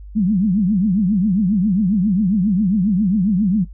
sine tone with vibrato, 197 Hz, G3, 9 cents sharp, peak -13 dBFS, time 0.15-3.65 s, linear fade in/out 20 ms, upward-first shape triangle, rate 7.4 Hz, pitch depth 260 cents each way, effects noise-tail reverb RT60 0.1 s tail -20 dB re dry + added 50 Hz sine -33 dBFS peak until 3.73 s

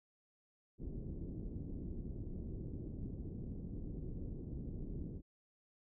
pink low-pass noise, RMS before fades -44 dBFS, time 0.78-5.22 s, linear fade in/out 50 ms, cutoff 350 Hz, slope 24 dB/octave, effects none

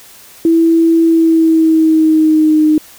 sine tone with pitch glide, 329.6 to 307.5 Hz, E4 to D#4, 0 to -20 cents, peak -6 dBFS, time 0.45-2.78 s, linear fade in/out 2 ms, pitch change -120 cents, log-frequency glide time 1.04-2.66 s, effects white hiss -39 dBFS RMS until 2.98 s

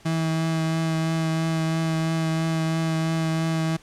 35% pulse tone with vibrato, 161.7 Hz, E3, 33 cents flat, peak -20 dBFS, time 0.05-3.77 s, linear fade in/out 10 ms, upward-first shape triangle, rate 3 Hz, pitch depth 15 cents each way, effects pink hiss -52 dBFS RMS until 3.82 s + low-pass 9000 Hz 12 dB/octave

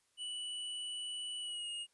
square tone with pitch glide, 2959 to 2858 Hz, F#7 to F7, -1 to +39 cents, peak -40 dBFS, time 0.17-1.87 s, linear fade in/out 50 ms, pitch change -60 cents, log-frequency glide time 1.4-1.69 s, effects white hiss -75 dBFS RMS until 1.93 s + resampled to 24000 Hz

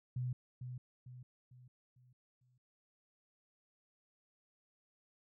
sine tone with echo, 125.2 Hz, B2, 24 cents sharp, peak -35 dBFS, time 0.16-0.33 s, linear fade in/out 5 ms, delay 450 ms, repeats 5, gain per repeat -7 dB, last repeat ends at 2.58 s, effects none

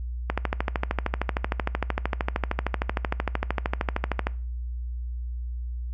click train, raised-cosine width 0.5 ms, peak -9 dBFS, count 53, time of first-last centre 0.3-4.269 s, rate 13.1 Hz, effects noise-tail reverb RT60 0.4 s tail -21 dB re dry + added 60 Hz sine -29 dBFS peak until 5.93 s

